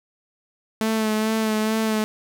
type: tone with vibrato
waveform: sawtooth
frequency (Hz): 218.4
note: A3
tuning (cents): -13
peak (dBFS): -16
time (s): 0.81-2.04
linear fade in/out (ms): 0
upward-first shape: sine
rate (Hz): 2.3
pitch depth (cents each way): 26
effects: none